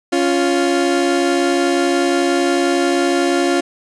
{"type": "tone pair together", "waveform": "30% pulse", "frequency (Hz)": [278.2, 349.2], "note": ["C#4", "F4"], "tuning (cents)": [6, 0], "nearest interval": "major third", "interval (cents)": 394, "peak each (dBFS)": [-15, -13], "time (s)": [0.12, 3.61], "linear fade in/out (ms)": 10, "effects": ["resampled to 22050 Hz", "8-bit"]}